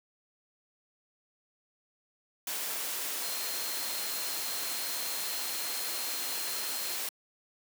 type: tone in noise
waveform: sine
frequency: 4186 Hz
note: C8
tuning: in tune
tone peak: -41 dBFS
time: 3.23-6.97 s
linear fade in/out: 2 ms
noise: white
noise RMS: -35 dBFS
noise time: 2.47-7.09 s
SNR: -9 dB
effects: high-pass 300 Hz 12 dB/octave